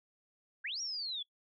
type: linear two-way sweep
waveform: sine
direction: up then down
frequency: 1455 to 5740 to 3328 Hz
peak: -36 dBFS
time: 0.64-1.23 s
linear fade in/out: 10 ms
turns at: 0.81 s
effects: noise-tail reverb RT60 0.1 s tail -23 dB re dry